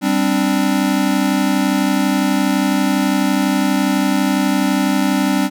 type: chord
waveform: square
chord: G suspended fourth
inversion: none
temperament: equal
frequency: 196 / 261.6 / 293.7 Hz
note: G3 / C4 / D4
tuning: 0 / 0 / 0 cents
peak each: -19 dBFS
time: 0.01-5.5 s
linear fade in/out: 50 ms
effects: none